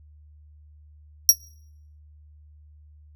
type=tone with exponential decay; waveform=sawtooth; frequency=5660 Hz; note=F8; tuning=22 cents sharp; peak=-3 dBFS; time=1.29-1.36 s; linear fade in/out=1 ms; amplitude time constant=15 ms; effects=noise-tail reverb RT60 0.7 s tail -24 dB re dry + added 75 Hz sine -48 dBFS peak until 3.15 s